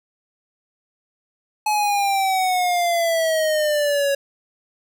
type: exponential sweep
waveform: square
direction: down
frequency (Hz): 854 to 554.4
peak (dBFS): -18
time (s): 1.66-4.15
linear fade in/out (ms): 5
effects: none